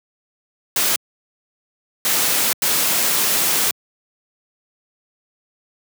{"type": "noise bursts at uneven times", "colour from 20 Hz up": "white", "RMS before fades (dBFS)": -18, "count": 3, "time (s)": [[0.76, 0.96], [2.05, 2.53], [2.62, 3.71]], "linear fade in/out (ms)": 2, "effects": ["high-pass 150 Hz 12 dB/octave"]}